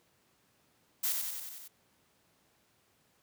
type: noise with echo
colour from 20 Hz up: blue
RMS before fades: -31 dBFS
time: 1.03-1.13 s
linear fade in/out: 10 ms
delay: 92 ms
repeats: 6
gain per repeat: -3 dB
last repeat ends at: 1.682 s
effects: pink hiss -70 dBFS RMS until 3.22 s + high-pass 100 Hz 12 dB/octave